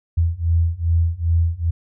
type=beating tone pair; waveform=sine; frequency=82.4 / 84.9 Hz; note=E2 / F2; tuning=0 / -48 cents; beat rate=2.5 Hz; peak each=-19 / -18 dBFS; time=0.17-1.71 s; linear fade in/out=10 ms; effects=none